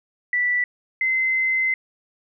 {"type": "tone pair in turn", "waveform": "sine", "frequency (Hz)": [1967, 2060], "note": ["B6", "C7"], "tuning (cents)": [-7, -28], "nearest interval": "minor second", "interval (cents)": 79, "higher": "second", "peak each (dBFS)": -18, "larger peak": "neither", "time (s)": [[0.33, 0.64], [1.01, 1.74]], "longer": "second", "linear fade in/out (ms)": 2, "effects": []}